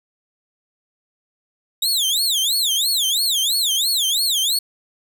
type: tone with vibrato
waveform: sawtooth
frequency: 3687 Hz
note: A#7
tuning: 20 cents flat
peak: -14 dBFS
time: 1.82-4.59 s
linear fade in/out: 5 ms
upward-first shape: sine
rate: 3 Hz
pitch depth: 300 cents each way
effects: none